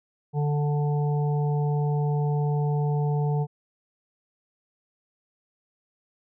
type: harmonic tone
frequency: 146.9 Hz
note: D3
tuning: 1 cent sharp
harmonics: 1 / 3 / 5 / 6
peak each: -22 / -32 / -36 / -38 dBFS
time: 0.33-3.47 s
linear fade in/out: 50 ms
effects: none